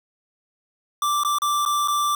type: tone with dropouts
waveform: square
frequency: 1174 Hz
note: D6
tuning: 1 cent flat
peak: -20 dBFS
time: 1.02-2.15 s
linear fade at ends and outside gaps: 2 ms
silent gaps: 1.235-1.248 / 1.385-1.419 / 1.652-1.66 / 1.876-1.882 s
effects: 8-bit